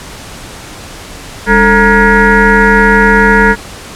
sine tone with frequency modulation, 936 Hz, A#5, 7 cents sharp, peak -3 dBFS, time 1.46-3.56 s, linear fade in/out 50 ms, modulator 245 Hz, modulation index 3.8, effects pink hiss -28 dBFS RMS until 3.95 s + low-pass 10000 Hz 12 dB/octave

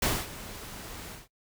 pink noise with ADSR envelope, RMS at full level -25 dBFS, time 0.02-1.28 s, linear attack 5 ms, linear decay 240 ms, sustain -17 dB, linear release 170 ms, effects noise-tail reverb RT60 0.1 s tail -21 dB re dry

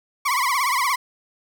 30% pulse tone with vibrato, 1060 Hz, C6, 22 cents sharp, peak -16 dBFS, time 0.25-0.96 s, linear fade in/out 10 ms, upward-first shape triangle, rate 17 Hz, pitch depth 180 cents each way, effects none

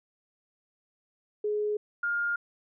sine tone pair in turn, 419.8 / 1412 Hz, G#4 / F6, +19 / +19 cents, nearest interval octave + major sixth, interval 2100 cents, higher second, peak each -26 / -26 dBFS, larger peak neither, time 1.44-1.77 / 2.03-2.36 s, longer neither, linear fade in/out 5 ms, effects none

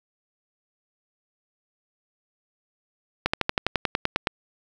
slowing click train, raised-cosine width 0.3 ms, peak -5 dBFS, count 12, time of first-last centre 3.26-4.271 s, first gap 75 ms, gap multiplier 1.04, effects 7-bit

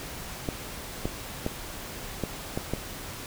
clicks, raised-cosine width 2 ms, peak -14 dBFS, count 6, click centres 0.488 / 1.055 / 1.464 / 2.237 / 2.575 / 2.736 s, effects pink hiss -39 dBFS RMS until 3.26 s

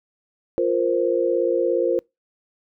sine chord, F suspended fourth, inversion none, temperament equal, 349.2 / 466.2 / 523.3 Hz, F4 / Bb4 / C5, 0 / 0 / 0 cents, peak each -22 dBFS, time 0.58-1.99 s, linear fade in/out 0 ms, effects noise-tail reverb RT60 0.2 s tail -25 dB re dry

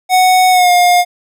square tone with pitch glide, 740 to 711.5 Hz, F#5 to F5, 0 to +32 cents, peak -7 dBFS, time 0.09-1.05 s, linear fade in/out 50 ms, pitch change -68 cents, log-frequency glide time 0.5-0.71 s, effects none

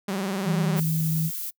sawtooth tone with vibrato, 193.9 Hz, G3, 19 cents flat, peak -22 dBFS, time 0.08-0.8 s, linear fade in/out 5 ms, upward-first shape triangle, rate 20 Hz, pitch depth 130 cents each way
sine tone with pitch glide, 165.1 to 160.03 Hz, E3 to D#3, +3 to +49 cents, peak -22 dBFS, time 0.44-1.31 s, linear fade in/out 50 ms, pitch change -54 cents, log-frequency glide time 0.58-0.67 s
violet noise, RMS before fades -32 dBFS, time 0.76-1.51 s, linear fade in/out 20 ms
effects noise-tail reverb RT60 0.1 s tail -25 dB re dry

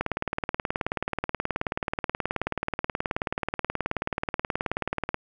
click train, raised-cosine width 0.5 ms, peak -11 dBFS, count 97, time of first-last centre 0.01-5.144 s, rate 18.7 Hz, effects none

